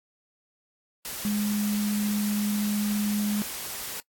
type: tone in noise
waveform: sine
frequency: 207.7 Hz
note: G#3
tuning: in tune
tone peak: -24 dBFS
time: 1.25-3.42 s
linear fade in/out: 0 ms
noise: white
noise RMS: -35 dBFS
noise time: 1.05-4 s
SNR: +8 dB
effects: noise-tail reverb RT60 0.1 s tail -24 dB re dry + AAC 64 kbps